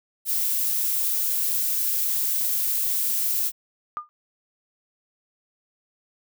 violet noise, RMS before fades -24 dBFS, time 0.25-3.52 s, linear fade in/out 50 ms
sine tone with exponential decay, 1210 Hz, D#6, 49 cents flat, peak -23 dBFS, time 3.97-4.09 s, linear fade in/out 0 ms, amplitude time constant 26 ms
effects none

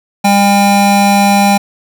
square tone pair together, 200.8 / 803 Hz, G3 / G5, +42 / +41 cents, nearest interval 2 octaves, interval 2399 cents, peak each -10 dBFS, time 0.24-1.58 s, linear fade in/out 10 ms, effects none

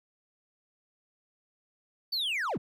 triangle linear sweep, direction down, 4626 to 79.1 Hz, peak -27 dBFS, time 2.12-2.58 s, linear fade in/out 10 ms, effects none

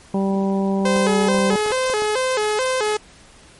harmonic tone, 194.9 Hz, G3, 10 cents flat, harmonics 1 / 2 / 3 / 4 / 5, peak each -18 / -24 / -28 / -30 / -32 dBFS, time 0.14-1.56 s, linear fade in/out 2 ms
sawtooth tone with vibrato, 468.2 Hz, A#4, 8 cents sharp, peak -14 dBFS, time 0.85-2.97 s, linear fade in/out 5 ms, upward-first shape square, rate 2.3 Hz, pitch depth 170 cents each way
clicks, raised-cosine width 1 ms, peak -17 dBFS, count 8, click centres 0.964 / 1.346 / 1.388 / 1.532 / 1.662 / 1.707 / 1.899 / 2.021 s
effects pink hiss -47 dBFS RMS until 3.59 s + MP3 48 kbps

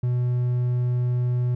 triangle tone, 123.3 Hz, B2, 2 cents flat, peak -18 dBFS, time 0.03-1.55 s, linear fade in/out 5 ms, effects none

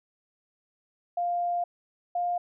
sine tone pair in turn, 700 / 704.9 Hz, F5 / F5, +4 / +16 cents, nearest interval unison, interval 12 cents, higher second, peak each -25 dBFS, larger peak neither, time 1.17-1.64 / 2.15-2.38 s, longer first, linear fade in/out 5 ms, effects none

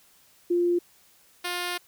sine / 5% pulse tone pair in turn, 349.2 / 354.3 Hz, F4 / F4, 0 / +25 cents, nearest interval unison, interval 25 cents, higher second, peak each -20 / -17 dBFS, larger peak second, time 0.5-0.79 / 1.44-1.78 s, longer second, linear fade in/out 10 ms, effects white hiss -59 dBFS RMS until 1.87 s

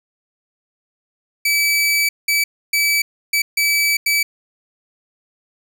sawtooth tone bursts at uneven times, 2300 Hz, D7, 37 cents flat, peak -11 dBFS, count 6, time 1.45-2.09 / 2.28-2.44 / 2.73-3.02 / 3.33-3.42 / 3.57-3.97 / 4.06-4.23 s, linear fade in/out 5 ms, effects none

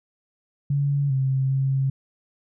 sine tone with pitch steps, 141.7 / 133.3 / 134.8 Hz, C#3 / C3 / C#3, +38 / +33 / -48 cents, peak -19 dBFS, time 0.7-1.9 s, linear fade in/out 5 ms, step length 400 ms, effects none

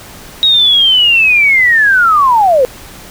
sine linear sweep, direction down, 3805 to 483.6 Hz, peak -5 dBFS, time 0.43-2.65 s, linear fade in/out 0 ms, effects pink hiss -33 dBFS RMS until 3.1 s

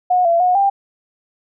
sine tone with pitch steps, 726 / 678 / 726 / 793 Hz, F#5 / E5 / F#5 / G5, -33 / +49 / -33 / +20 cents, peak -11 dBFS, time 0.1-0.7 s, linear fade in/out 10 ms, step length 150 ms, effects none

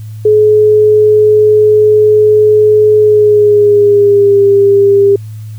sine tone with pitch glide, 425.5 to 399.3 Hz, G#4 to G4, +42 to +32 cents, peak -3 dBFS, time 0.25-5.16 s, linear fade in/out 5 ms, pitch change -110 cents, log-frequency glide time 2.99-4.42 s, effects added 108 Hz sine -22 dBFS peak until 5.58 s + white hiss -46 dBFS RMS until 5.58 s

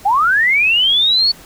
sine linear sweep, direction up, 750 to 4481 Hz, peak -10 dBFS, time 0.05-1.32 s, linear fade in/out 10 ms, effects pink hiss -40 dBFS RMS until 1.45 s

